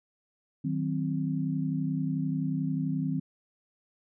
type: chord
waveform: sine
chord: C diminished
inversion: first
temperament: just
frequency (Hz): 156.98 / 188.37 / 261.6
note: Eb3 / Gb3 / C4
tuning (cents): +16 / +31 / 0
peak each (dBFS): -30 / -34 / -31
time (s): 0.64-3.2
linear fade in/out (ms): 10
effects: none